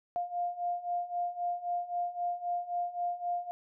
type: beating tone pair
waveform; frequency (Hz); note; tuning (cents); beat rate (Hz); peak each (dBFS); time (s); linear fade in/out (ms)
sine; 701 / 704.8; F5 / F5; +6 / +16; 3.8; -36 / -33; 0.16-3.51; 0
effects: none